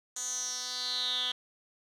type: tone with band-pass filter sweep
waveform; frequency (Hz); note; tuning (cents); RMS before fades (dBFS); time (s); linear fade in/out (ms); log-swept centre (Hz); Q
10% pulse; 250.1; B3; +22; -34; 0.16-1.32; 5; 7100 to 3200; 7.1
effects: none